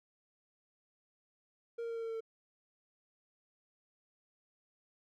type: tone with pitch steps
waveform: triangle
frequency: 466.2 / 463.2 / 460.3 / 457.4 / 454.5 / 451.6 / 448.8 Hz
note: A#4 / A#4 / A#4 / A#4 / A#4 / A4 / A4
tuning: 0 / -11 / -22 / -33 / -44 / +45 / +34 cents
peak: -35 dBFS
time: 1.78-2.207 s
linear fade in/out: 10 ms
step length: 61 ms
effects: none